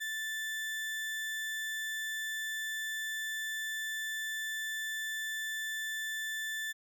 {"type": "tone", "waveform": "35% pulse", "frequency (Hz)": 1760, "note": "A6", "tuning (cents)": 0, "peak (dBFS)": -33, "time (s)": [0, 6.73], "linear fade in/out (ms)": 20, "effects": []}